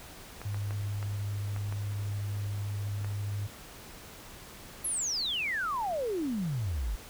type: clicks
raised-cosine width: 0.5 ms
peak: -27 dBFS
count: 7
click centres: 0.416 / 0.545 / 0.708 / 1.028 / 1.563 / 1.725 / 3.046 s
type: tone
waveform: sine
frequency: 101.8 Hz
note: G#2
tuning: 34 cents flat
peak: -31 dBFS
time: 0.45-3.47 s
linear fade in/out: 5 ms
type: exponential sweep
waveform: sine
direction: down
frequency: 11540 to 45.25 Hz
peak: -29 dBFS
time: 4.84-6.96 s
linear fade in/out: 10 ms
effects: pink hiss -48 dBFS RMS until 7.09 s